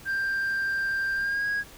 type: tone with pitch glide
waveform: sine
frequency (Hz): 1583 to 1647.4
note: G6 to G#6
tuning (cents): +17 to -14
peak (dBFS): -22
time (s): 0.05-1.64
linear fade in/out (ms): 50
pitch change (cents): +69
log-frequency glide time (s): 1.15-1.47
effects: tanh soft clip ceiling -24 dBFS + pink hiss -48 dBFS RMS until 1.77 s